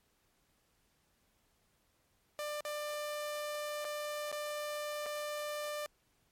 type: tone with dropouts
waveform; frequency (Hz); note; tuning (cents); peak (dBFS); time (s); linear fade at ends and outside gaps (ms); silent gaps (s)
sawtooth; 595; D5; +22; -33; 2.39-5.86; 0; 2.607-2.651 / 3.845-3.851 / 4.316-4.326 / 5.06-5.064
effects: pink hiss -74 dBFS RMS until 6.31 s + MP3 64 kbps